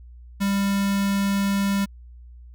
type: tone with notch filter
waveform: square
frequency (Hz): 198.4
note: G3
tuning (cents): +21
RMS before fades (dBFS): -22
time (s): 0.4-1.86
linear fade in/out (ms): 20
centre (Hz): 540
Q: 1.7
effects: added 60 Hz sine -41 dBFS peak until 2.54 s